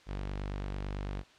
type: tone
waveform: sawtooth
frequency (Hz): 49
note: G1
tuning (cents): 0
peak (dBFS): -31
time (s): 0.06-1.24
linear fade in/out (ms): 50
effects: white hiss -59 dBFS RMS until 1.38 s + low-pass 4000 Hz 12 dB/octave